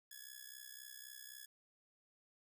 5% pulse tone with amplitude modulation, 1696 Hz, G#6, 36 cents sharp, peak -37 dBFS, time 0.11-1.46 s, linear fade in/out 5 ms, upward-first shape sine, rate 63.8 Hz, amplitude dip 80%, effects none

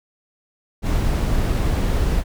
brown noise, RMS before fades -19 dBFS, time 0.82-2.24 s, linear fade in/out 50 ms, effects none

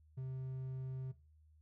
triangle tone, 130.81 Hz, C3, in tune, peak -38 dBFS, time 0.17-1.12 s, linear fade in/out 10 ms, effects noise-tail reverb RT60 0.3 s tail -17 dB re dry + added 77 Hz sine -63 dBFS peak until 1.61 s

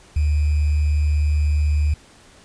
sine tone with sample-and-hold, 74.7 Hz, D2, 30 cents sharp, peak -15 dBFS, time 0.16-1.94 s, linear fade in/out 5 ms, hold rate 2450 Hz, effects pink hiss -49 dBFS RMS until 2.44 s + resampled to 22050 Hz

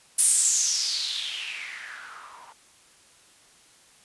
violet noise with low-pass filter sweep, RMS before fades -27 dBFS, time 0.18-2.53 s, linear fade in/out 10 ms, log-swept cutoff 10000 to 880 Hz, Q 5.3, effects white hiss -56 dBFS RMS until 4.04 s + resampled to 24000 Hz

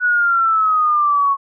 sine exponential sweep, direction down, 1480 to 1100 Hz, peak -12 dBFS, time 0-1.37 s, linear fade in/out 50 ms, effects none

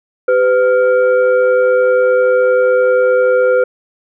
sine tone with frequency modulation, 504 Hz, B4, 35 cents sharp, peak -8 dBFS, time 0.28-3.64 s, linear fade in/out 5 ms, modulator 895 Hz, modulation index 0.59, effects none

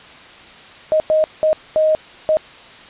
sine tone bursts at uneven times, 624 Hz, D#5, 5 cents sharp, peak -11 dBFS, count 5, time 0.92-1 / 1.1-1.24 / 1.43-1.53 / 1.76-1.95 / 2.29-2.37 s, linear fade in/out 0 ms, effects white hiss -40 dBFS RMS until 2.89 s + resampled to 8000 Hz

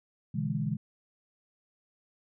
sine chord, E dominant seventh, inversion second, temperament equal, 123.47 / 146.83 / 164.81 / 207.7 Hz, B2 / D3 / E3 / G#3, 0 / 0 / 0 / 0 cents, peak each -35 / -33 / -34 / -34 dBFS, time 0.34-0.77 s, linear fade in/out 10 ms, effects none

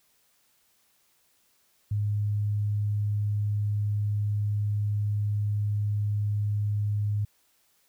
sine tone, 103.83 Hz, G#2, in tune, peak -24 dBFS, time 1.91-7.25 s, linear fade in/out 5 ms, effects white hiss -67 dBFS RMS until 7.88 s

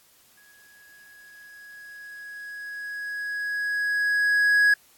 triangle tone with exponential growth, 1665 Hz, G#6, 4 cents sharp, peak -13 dBFS, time 0.37-4.74 s, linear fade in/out 5 ms, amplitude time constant 950 ms, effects white hiss -58 dBFS RMS until 4.97 s + AAC 64 kbps

